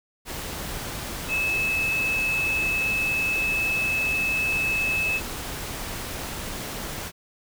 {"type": "tone in noise", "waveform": "sine", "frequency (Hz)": 2600, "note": "E7", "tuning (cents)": -24, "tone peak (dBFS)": -22, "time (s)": [1.28, 5.21], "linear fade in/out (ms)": 50, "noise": "pink", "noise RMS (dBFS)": -33, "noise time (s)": [0.25, 7.12], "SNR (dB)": 8, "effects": []}